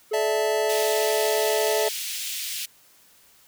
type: tone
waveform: triangle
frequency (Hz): 430.3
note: A4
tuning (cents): -39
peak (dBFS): -22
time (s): 0.11-1.89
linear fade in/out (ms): 10
type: chord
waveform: square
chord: D suspended second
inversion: none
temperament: equal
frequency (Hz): 587.3 / 659.3 / 880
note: D5 / E5 / A5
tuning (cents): 0 / 0 / 0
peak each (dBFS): -29 / -27 / -31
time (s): 0.13-1.89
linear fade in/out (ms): 10
type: high-pass noise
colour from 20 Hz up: pink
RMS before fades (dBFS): -31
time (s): 0.69-2.66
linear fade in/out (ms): 10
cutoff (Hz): 2600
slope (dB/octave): 24
effects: white hiss -56 dBFS RMS until 3.47 s